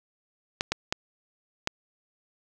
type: clicks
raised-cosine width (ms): 0.2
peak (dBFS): -8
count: 4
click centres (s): 0.609 / 0.72 / 0.925 / 1.674
effects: none